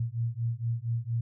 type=beating tone pair; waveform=sine; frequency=114.4 / 118.7 Hz; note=A#2 / A#2; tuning=-32 / +32 cents; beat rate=4.3 Hz; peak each=-31 dBFS; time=0-1.21 s; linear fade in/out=5 ms; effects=none